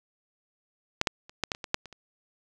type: clicks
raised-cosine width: 0.2 ms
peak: -6 / -6 / -29 / -9 / -11 / -24 / -19 / -6 / -26 / -29 dBFS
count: 10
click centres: 1.014 / 1.072 / 1.295 / 1.437 / 1.518 / 1.549 / 1.642 / 1.744 / 1.857 / 1.927 s
effects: none